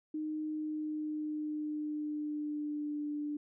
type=tone with pitch glide; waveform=sine; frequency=308.1 to 295.5 Hz; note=D#4 to D4; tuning=-17 to +11 cents; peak=-34 dBFS; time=0.14-3.37 s; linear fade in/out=5 ms; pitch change=-72 cents; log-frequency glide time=0.46-3.07 s; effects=none